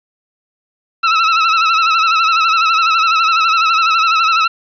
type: tone with vibrato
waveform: sawtooth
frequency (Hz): 1318.5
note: E6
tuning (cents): 0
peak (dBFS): -6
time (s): 1.03-4.48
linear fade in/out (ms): 10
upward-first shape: sine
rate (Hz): 12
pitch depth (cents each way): 62
effects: resampled to 11025 Hz + 7-bit